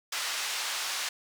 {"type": "band-pass noise", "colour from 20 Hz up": "white", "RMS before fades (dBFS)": -33, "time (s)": [0.12, 1.09], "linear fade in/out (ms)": 5, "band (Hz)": [880, 5700], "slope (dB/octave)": 12, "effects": []}